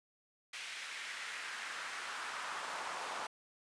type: noise with high-pass filter sweep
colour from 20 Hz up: brown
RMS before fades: -43 dBFS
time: 0.53-3.27 s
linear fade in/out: 5 ms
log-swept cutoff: 2300 to 920 Hz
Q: 1.7
effects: resampled to 22050 Hz